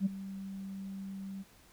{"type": "tone with ADSR envelope", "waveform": "sine", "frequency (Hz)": 194.1, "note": "G3", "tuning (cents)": -17, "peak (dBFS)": -23, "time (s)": [0, 1.44], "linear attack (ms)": 58, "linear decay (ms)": 17, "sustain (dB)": -16, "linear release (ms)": 28, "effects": ["tanh soft clip ceiling -22 dBFS", "pink hiss -61 dBFS RMS until 1.72 s"]}